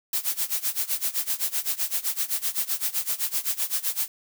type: noise with tremolo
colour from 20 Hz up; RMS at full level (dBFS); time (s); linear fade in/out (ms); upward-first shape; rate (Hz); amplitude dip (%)
blue; -24; 0.13-4.08; 2; sine; 7.8; 90
effects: none